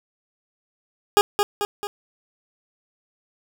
20% pulse tone with echo, 410 Hz, G#4, 22 cents flat, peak -7 dBFS, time 1.17-1.21 s, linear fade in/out 0 ms, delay 220 ms, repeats 3, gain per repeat -5 dB, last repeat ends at 1.87 s, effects none

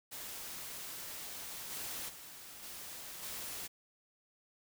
white noise with level steps, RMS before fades -45 / -42 / -51 / -47 / -43 dBFS, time 0.11-3.68 s, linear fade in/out 20 ms, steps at 1.7 / 2.08 / 2.62 / 3.22 s, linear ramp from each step 20 ms, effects none

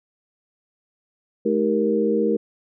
sine tone cluster, 214.8 / 314.4 / 391 / 466.8 Hz, A3 / D#4 / G4 / A#4, -41 / +18 / -4 / +2 cents, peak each -23 / -25 / -24 / -21 dBFS, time 1.45-2.37 s, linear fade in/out 10 ms, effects none

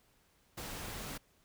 pink noise, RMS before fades -43 dBFS, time 0.57-1.18 s, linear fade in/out 10 ms, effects pink hiss -70 dBFS RMS until 1.44 s

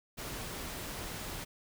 pink noise, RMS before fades -41 dBFS, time 0.17-1.45 s, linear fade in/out 20 ms, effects none

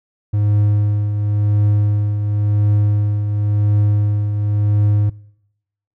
triangle tone with tremolo, 103.83 Hz, G#2, in tune, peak -9 dBFS, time 0.33-5.1 s, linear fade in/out 10 ms, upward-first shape triangle, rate 0.94 Hz, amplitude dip 55%, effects noise-tail reverb RT60 0.9 s tail -25 dB re dry

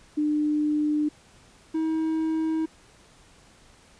sine / triangle tone pair in turn, 300 / 318.9 Hz, D4 / D#4, +37 / +43 cents, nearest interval minor second, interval 106 cents, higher second, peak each -21 dBFS, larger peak neither, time 0.17-1.09 / 1.74-2.66 s, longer neither, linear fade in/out 10 ms, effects pink hiss -55 dBFS RMS until 3.99 s + resampled to 22050 Hz

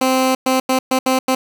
15% pulse tone bursts at uneven times, 260.3 Hz, C4, 9 cents flat, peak -7 dBFS, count 6, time 0.01-0.35 / 0.46-0.6 / 0.69-0.79 / 0.91-0.99 / 1.06-1.19 / 1.28-1.35 s, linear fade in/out 5 ms, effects none

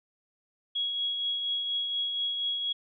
sine tone with tremolo, 3322 Hz, G#7, in tune, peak -26 dBFS, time 0.75-2.73 s, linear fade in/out 10 ms, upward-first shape triangle, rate 4.2 Hz, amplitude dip 40%, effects none

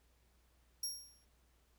25% pulse tone with exponential decay, 5588 Hz, F8, in tune, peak -30 dBFS, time 0.83-1.25 s, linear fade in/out 5 ms, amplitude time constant 91 ms, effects added 60 Hz sine -70 dBFS peak until 1.78 s + pink hiss -75 dBFS RMS until 1.78 s

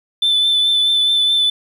sine tone with vibrato, 3520 Hz, A7, in tune, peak -10 dBFS, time 0.22-1.5 s, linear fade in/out 5 ms, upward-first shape triangle, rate 4.7 Hz, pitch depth 23 cents each way, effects tanh soft clip ceiling -10 dBFS + 8-bit

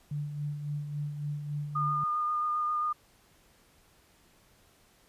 sine tone with tremolo, 146.83 Hz, D3, in tune, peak -30 dBFS, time 0.11-2.04 s, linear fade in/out 5 ms, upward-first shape sine, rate 3.6 Hz, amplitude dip 50%
sine tone with vibrato, 1218 Hz, D#6, 37 cents flat, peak -27 dBFS, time 1.75-2.93 s, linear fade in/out 10 ms, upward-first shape sine, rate 7.5 Hz, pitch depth 14 cents each way
effects pink hiss -63 dBFS RMS until 5.08 s + resampled to 32000 Hz

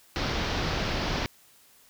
pink low-pass noise, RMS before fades -29 dBFS, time 0.16-1.26 s, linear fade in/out 0 ms, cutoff 5600 Hz, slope 48 dB/octave, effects white hiss -58 dBFS RMS until 1.89 s

